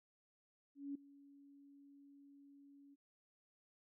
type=tone with ADSR envelope; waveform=sine; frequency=281.2 Hz; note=C#4; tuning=25 cents sharp; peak=-40 dBFS; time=0.75-2.96 s; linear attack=200 ms; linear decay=6 ms; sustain=-20 dB; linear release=28 ms; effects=none